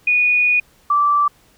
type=tone pair in turn; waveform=sine; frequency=2463 / 1165.7 Hz; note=D#7 / D6; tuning=-18 / -13 cents; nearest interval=octave + minor second; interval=1295 cents; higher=first; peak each=-12 dBFS; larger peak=neither; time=0.07-0.6 / 0.9-1.28 s; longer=first; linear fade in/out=5 ms; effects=pink hiss -54 dBFS RMS until 1.57 s